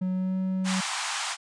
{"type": "tone with pitch glide", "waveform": "triangle", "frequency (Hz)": [185, 187.8], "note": ["F#3", "F#3"], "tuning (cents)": [0, 26], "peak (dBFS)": -23, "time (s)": [0.01, 0.81], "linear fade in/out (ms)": 10, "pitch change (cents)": 26, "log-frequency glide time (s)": [0.11, 0.37]}
{"type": "band-pass noise", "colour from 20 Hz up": "pink", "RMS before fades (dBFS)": -31, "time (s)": [0.64, 1.37], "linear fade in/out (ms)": 50, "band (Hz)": [770, 9300], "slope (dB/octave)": 48}
{"effects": ["resampled to 24000 Hz"]}